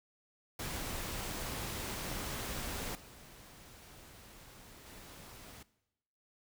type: noise with level steps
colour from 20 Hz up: pink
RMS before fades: -40 / -55 / -52 dBFS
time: 0.59-5.63 s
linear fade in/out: 5 ms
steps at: 2.95 / 4.86 s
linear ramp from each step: 2 ms
effects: noise-tail reverb RT60 0.9 s tail -19 dB re dry